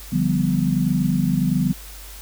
sine chord, G dominant seventh, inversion second, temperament equal, 146.83 / 174.61 / 196 / 246.9 Hz, D3 / F3 / G3 / B3, 0 / 0 / 0 / 0 cents, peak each -23 / -21 / -23 / -23 dBFS, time 0.12-1.73 s, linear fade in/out 10 ms, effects added 50 Hz sine -38 dBFS peak until 2.21 s + white hiss -41 dBFS RMS until 2.21 s

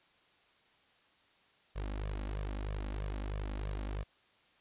sawtooth tone with flanger, 50.7 Hz, G#1, 41 cents flat, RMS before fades -38 dBFS, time 1.75-4.04 s, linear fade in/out 20 ms, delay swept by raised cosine 1.7 to 3.7 ms, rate 3.1 Hz, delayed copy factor +0.75, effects white hiss -67 dBFS RMS until 4.6 s + resampled to 8000 Hz

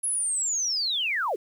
sine linear sweep, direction down, 10740 to 329.6 Hz, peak -24 dBFS, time 0.03-1.36 s, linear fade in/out 10 ms, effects 9-bit

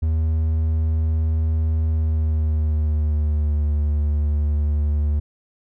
triangle tone with pitch glide, 79.4 to 74.08 Hz, D#2 to D2, +36 to +16 cents, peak -15 dBFS, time 0.02-5.2 s, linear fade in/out 10 ms, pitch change -120 cents, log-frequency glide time 1.89-3.65 s, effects none

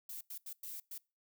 violet noise bursts at uneven times, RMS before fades -45 dBFS, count 5, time 0.09-0.21 / 0.3-0.38 / 0.46-0.53 / 0.63-0.8 / 0.91-0.98 s, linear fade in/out 5 ms, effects noise-tail reverb RT60 0.3 s tail -24 dB re dry

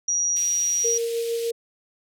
sine tone, 5760 Hz, F#8, 47 cents flat, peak -20 dBFS, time 0.08-0.98 s, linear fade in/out 5 ms
pink band-pass noise, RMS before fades -39 dBFS, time 0.36-1.51 s, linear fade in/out 5 ms, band 2600 to 14000 Hz, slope 24 dB/octave
sine tone with tremolo, 463.9 Hz, A#4, 8 cents flat, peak -22 dBFS, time 0.84-1.52 s, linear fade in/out 10 ms, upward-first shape sine, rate 6.6 Hz, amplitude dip 30%
effects none

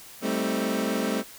25% pulse chord, A half-diminished seventh, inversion third, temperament equal with one note detuned, 196 / 220 / 261.6 / 315.3 Hz, G3 / A3 / C4 / Eb4, 0 / 0 / 0 / +23 cents, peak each -27 / -25 / -26 / -31 dBFS, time 0.21-1.24 s, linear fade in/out 50 ms, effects white hiss -46 dBFS RMS until 1.38 s

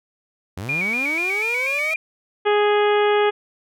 sawtooth linear sweep, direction up, 82.41 to 647 Hz, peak -24 dBFS, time 0.57-1.94 s, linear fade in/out 5 ms
sine tone with vibrato, 2334 Hz, D7, 11 cents flat, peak -20 dBFS, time 0.69-1.96 s, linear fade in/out 2 ms, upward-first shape square, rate 4.1 Hz, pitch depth 57 cents each way
harmonic tone, 415.3 Hz, G#4, in tune, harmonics 1 / 2 / 3 / 4 / 5 / 6 / 7 / 8, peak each -16 / -22 / -26 / -28 / -30 / -32 / -33 / -34 dBFS, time 2.45-3.31 s, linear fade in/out 20 ms
effects none

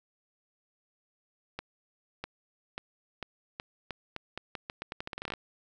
accelerating click train, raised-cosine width 0.3 ms, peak -20 dBFS, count 22, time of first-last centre 1.59-5.337 s, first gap 650 ms, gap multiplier 0.83, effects none

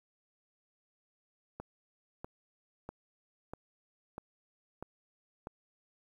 click train, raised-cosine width 1 ms, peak -27 dBFS, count 7, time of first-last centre 1.6-5.471 s, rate 1.55 Hz, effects 10-bit

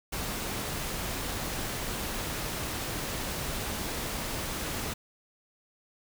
pink noise, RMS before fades -34 dBFS, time 0.12-4.94 s, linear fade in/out 10 ms, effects none

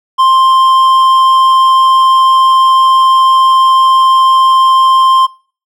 sine tone with hard clipping, 1051 Hz, C6, 7 cents sharp, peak -6 dBFS, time 0.18-5.27 s, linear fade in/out 20 ms, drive 6 dB, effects noise-tail reverb RT60 0.4 s tail -22 dB re dry

